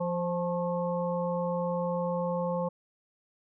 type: harmonic tone with a mistuned harmonic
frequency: 174.8 Hz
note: F3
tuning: 2 cents sharp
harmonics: 1 / 3 / 5 / 6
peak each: -32 / -30 / -37 / -39 dBFS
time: 0-2.69 s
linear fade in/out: 10 ms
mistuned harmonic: 6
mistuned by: +56 cents
effects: none